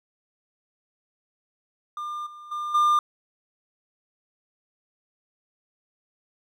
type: tone with level steps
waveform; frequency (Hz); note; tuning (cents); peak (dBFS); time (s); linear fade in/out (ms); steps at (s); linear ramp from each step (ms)
triangle; 1200; D6; +37; -28 / -39 / -26 / -15; 1.97-2.99; 2; 2.26 / 2.51 / 2.74; 10
effects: none